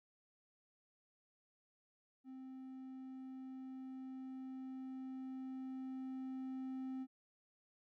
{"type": "tone with level ramp", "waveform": "triangle", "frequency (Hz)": 261.6, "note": "C4", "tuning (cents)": 0, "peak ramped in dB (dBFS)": [-47, -39], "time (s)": [2.24, 7.07], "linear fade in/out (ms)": 50, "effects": []}